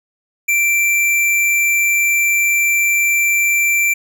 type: tone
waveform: square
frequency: 2349 Hz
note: D7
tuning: in tune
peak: -13 dBFS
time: 0.48-3.94 s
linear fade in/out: 10 ms
effects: none